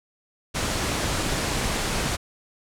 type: low-pass noise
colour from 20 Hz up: pink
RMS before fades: -26 dBFS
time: 0.54-2.17 s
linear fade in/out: 20 ms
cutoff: 9900 Hz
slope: 24 dB/octave
effects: none